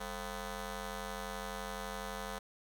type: ring-modulated tone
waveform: 10% pulse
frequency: 244.1 Hz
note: B3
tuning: 20 cents flat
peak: -28 dBFS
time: 0-2.39 s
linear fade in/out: 10 ms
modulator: 290 Hz
effects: none